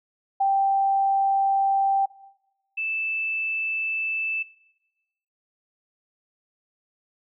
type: tone pair in turn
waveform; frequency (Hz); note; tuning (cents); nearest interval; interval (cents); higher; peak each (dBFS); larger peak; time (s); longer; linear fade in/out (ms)
sine; 784 / 2637; G5 / E7; 0 / 0; octave + major sixth; 2100; second; -18 / -25; first; 0.4-2.06 / 2.77-4.43; neither; 10
effects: noise-tail reverb RT60 1.0 s tail -20 dB re dry